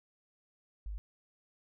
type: tone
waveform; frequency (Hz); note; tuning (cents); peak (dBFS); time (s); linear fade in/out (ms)
sine; 51; G#1; -31; -37; 0.86-0.98; 0
effects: none